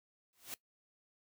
white noise with exponential growth, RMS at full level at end -40 dBFS, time 0.33-0.54 s, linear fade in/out 0 ms, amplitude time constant 44 ms, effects noise-tail reverb RT60 0.1 s tail -19 dB re dry + high-pass 80 Hz 12 dB/octave

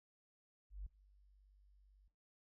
sine tone with ADSR envelope, 49 Hz, G1, in tune, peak -40 dBFS, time 0.7-2.08 s, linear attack 160 ms, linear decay 7 ms, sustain -24 dB, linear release 3 ms, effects noise-tail reverb RT60 0.4 s tail -21 dB re dry + tanh soft clip ceiling -38 dBFS

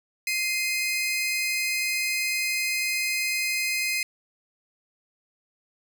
sawtooth tone pair together, 2093 / 2506 Hz, C7 / D#7, 0 / +12 cents, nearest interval minor third, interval 312 cents, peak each -24 dBFS, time 0.27-4.03 s, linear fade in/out 2 ms, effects none

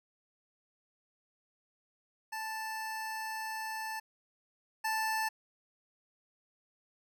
25% pulse tone pair in turn, 880 / 880 Hz, A5 / A5, 0 / 0 cents, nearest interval unison, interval 0 cents, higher neither, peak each -33 / -27 dBFS, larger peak second, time 2.32-4 / 4.84-5.29 s, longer first, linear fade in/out 10 ms, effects none

